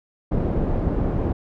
pink low-pass noise, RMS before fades -22 dBFS, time 0.31-1.33 s, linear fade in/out 10 ms, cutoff 480 Hz, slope 12 dB/octave, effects none

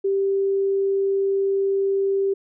sine tone, 392 Hz, G4, in tune, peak -18 dBFS, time 0.04-2.34 s, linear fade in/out 10 ms, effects none

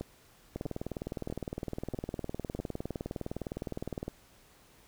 two click trains, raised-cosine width 2 ms, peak -22 / -23 dBFS, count 70 / 5, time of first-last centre 0.56-4.08 / 0.01-2.591 s, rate 19.6 / 1.55 Hz, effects pink hiss -61 dBFS RMS until 4.87 s

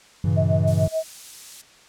triangle chord, G diminished seventh, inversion none, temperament equal, 98 / 116.54 / 138.59 / 164.81 Hz, G2 / Bb2 / Db3 / Fb3, 0 / 0 / 0 / 0 cents, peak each -19 / -25 / -22 / -21 dBFS, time 0.24-0.88 s, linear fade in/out 5 ms
sine tone with tremolo, 640 Hz, D#5, 49 cents sharp, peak -19 dBFS, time 0.36-1.04 s, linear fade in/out 20 ms, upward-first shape sine, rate 6.9 Hz, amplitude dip 95%
violet noise, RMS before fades -31 dBFS, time 0.67-1.62 s, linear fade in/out 10 ms
effects white hiss -51 dBFS RMS until 1.88 s + low-pass 7000 Hz 12 dB/octave

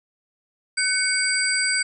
sine tone cluster, 1514 / 2226 / 4746 / 8090 Hz, F#6 / C#7 / D8 / B8, +39 / +7 / +17 / +41 cents, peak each -25 dBFS, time 0.77-1.83 s, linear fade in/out 10 ms, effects none

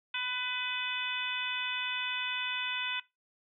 harmonic tone with a mistuned harmonic, 499.4 Hz, B4, 19 cents sharp, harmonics 2 / 3 / 4 / 5 / 6 / 7, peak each -43 / -38 / -41 / -35 / -39 / -38 dBFS, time 0.14-3 s, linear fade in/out 5 ms, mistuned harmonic 5, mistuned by +19 cents, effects noise-tail reverb RT60 0.2 s tail -19 dB re dry

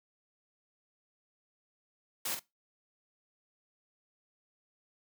white noise with echo, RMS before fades -35 dBFS, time 2.25-2.35 s, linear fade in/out 5 ms, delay 45 ms, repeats 1, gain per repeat -7 dB, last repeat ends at 2.395 s, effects noise-tail reverb RT60 0.2 s tail -20 dB re dry + high-pass 150 Hz 12 dB/octave

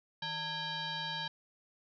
sine tone with frequency modulation, 2398 Hz, D7, 36 cents sharp, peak -35 dBFS, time 0.22-1.28 s, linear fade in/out 5 ms, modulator 746 Hz, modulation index 2.7, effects none

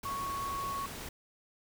sine tone in noise, 1108.7 Hz, C#6, in tune, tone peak -34 dBFS, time 0.05-0.86 s, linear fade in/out 5 ms, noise pink, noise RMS -43 dBFS, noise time 0.03-1.09 s, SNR +6 dB, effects none

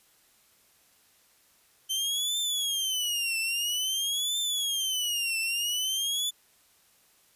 sawtooth tone with vibrato, 3084 Hz, G7, 29 cents flat, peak -24 dBFS, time 1.89-6.31 s, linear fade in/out 20 ms, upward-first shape triangle, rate 0.5 Hz, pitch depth 260 cents each way, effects white hiss -63 dBFS RMS until 7.35 s + resampled to 32000 Hz

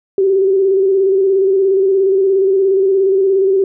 sine tone with vibrato, 386.2 Hz, G4, 26 cents flat, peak -9 dBFS, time 0.18-3.64 s, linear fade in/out 2 ms, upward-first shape square, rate 17 Hz, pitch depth 37 cents each way, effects none

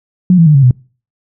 sine tone with pitch steps, 181.8 / 165.75 / 151.12 / 137.78 / 125.62 Hz, F#3 / E3 / D3 / C#3 / B2, -30 / +10 / +50 / -10 / +30 cents, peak -3 dBFS, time 0.3-0.71 s, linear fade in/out 2 ms, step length 82 ms, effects noise-tail reverb RT60 0.4 s tail -25 dB re dry

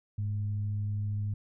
sine tone with frequency modulation, 102.8 Hz, G#2, 17 cents flat, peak -29 dBFS, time 0.18-1.34 s, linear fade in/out 5 ms, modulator 113 Hz, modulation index 0.27, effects none

